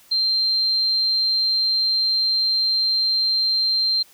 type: tone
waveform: sine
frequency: 4155 Hz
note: C8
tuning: 13 cents flat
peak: -17 dBFS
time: 0.11-4.03 s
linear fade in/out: 10 ms
effects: white hiss -52 dBFS RMS until 4.13 s